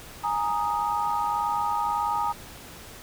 sine chord, Ab suspended second, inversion none, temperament equal, 830.6 / 932.3 / 1244.5 Hz, Ab5 / Bb5 / Eb6, 0 / 0 / 0 cents, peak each -28 / -27 / -29 dBFS, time 0.23-2.33 s, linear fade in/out 20 ms, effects pink hiss -44 dBFS RMS until 3.02 s

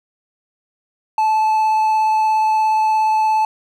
triangle tone with vibrato, 870 Hz, A5, 20 cents flat, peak -11 dBFS, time 1.18-3.45 s, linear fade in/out 2 ms, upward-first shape triangle, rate 17 Hz, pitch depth 11 cents each way, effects none

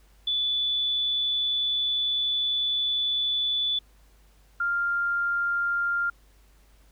sine tone pair in turn, 3469 / 1396.7 Hz, A7 / F6, -25 / 0 cents, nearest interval octave + major third, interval 1575 cents, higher first, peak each -23 dBFS, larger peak neither, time 0.27-3.79 / 4.6-6.1 s, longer first, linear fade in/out 5 ms, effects added 50 Hz sine -55 dBFS peak until 6.91 s + pink hiss -63 dBFS RMS until 6.91 s

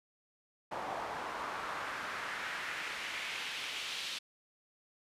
pink noise with band-pass filter sweep, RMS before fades -40 dBFS, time 0.71-4.19 s, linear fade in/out 10 ms, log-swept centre 810 to 3500 Hz, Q 1.7, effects resampled to 32000 Hz

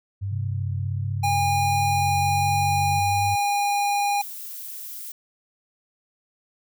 sine tone with vibrato, 98 Hz, G2, in tune, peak -25 dBFS, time 0.21-3.36 s, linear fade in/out 20 ms, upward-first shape triangle, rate 1.4 Hz, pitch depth 38 cents each way
sine tone with pitch glide, 131.2 to 144.74 Hz, C3 to D3, +5 to -25 cents, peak -29 dBFS, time 0.31-3 s, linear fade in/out 10 ms, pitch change +170 cents, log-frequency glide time 0.47-2.63 s
square tone, 813 Hz, G#5, 37 cents flat, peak -21 dBFS, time 1.23-4.22 s, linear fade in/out 10 ms
violet noise, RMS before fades -36 dBFS, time 4.2-5.12 s, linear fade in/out 5 ms
effects none

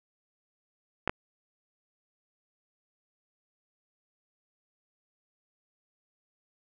clicks, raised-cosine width 0.5 ms, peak -12 dBFS, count 2, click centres 1.076 / 1.095 s, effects none

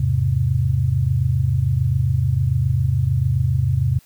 sine chord, E augmented, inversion none, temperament equal, 82.41 / 103.83 / 130.81 Hz, E2 / G#2 / B#2, 0 / 0 / 0 cents, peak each -22 / -21 / -18 dBFS, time 0-3.99 s, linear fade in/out 5 ms, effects white hiss -54 dBFS RMS until 4.05 s

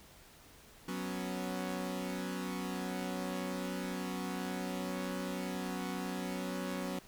sawtooth chord, F# suspended fourth, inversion none, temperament equal, 185 / 246.9 / 277.2 Hz, F#3 / B3 / C#4, 0 / 0 / 0 cents, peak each -35 / -38 / -38 dBFS, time 0.88-6.99 s, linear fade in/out 5 ms, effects pink hiss -58 dBFS RMS until 7.07 s

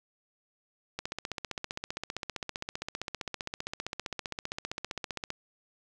click train, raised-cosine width 0.2 ms, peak -17 dBFS, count 67, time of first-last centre 0.99-5.304 s, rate 15.3 Hz, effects none

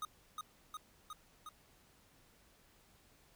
square tone with echo, 1244.5 Hz, D#6, in tune, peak -39 dBFS, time 0.02-0.05 s, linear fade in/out 2 ms, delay 360 ms, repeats 4, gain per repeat -2 dB, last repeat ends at 1.49 s, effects pink hiss -67 dBFS RMS until 3.35 s

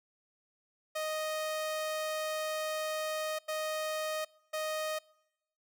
sawtooth tone bursts at uneven times, 622.3 Hz, D#5, in tune, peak -29 dBFS, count 3, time 0.95-3.39 / 3.48-4.25 / 4.53-4.99 s, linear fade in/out 10 ms, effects noise-tail reverb RT60 0.9 s tail -25 dB re dry

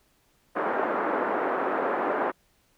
pink band-pass noise, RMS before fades -27 dBFS, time 0.55-2.32 s, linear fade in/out 20 ms, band 310 to 1500 Hz, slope 24 dB/octave, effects pink hiss -66 dBFS RMS until 2.77 s

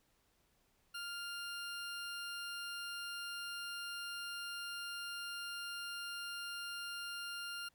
20% pulse tone, 1400 Hz, F6, 4 cents sharp, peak -37 dBFS, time 0.94-7.69 s, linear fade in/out 10 ms, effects pink hiss -75 dBFS RMS until 7.74 s

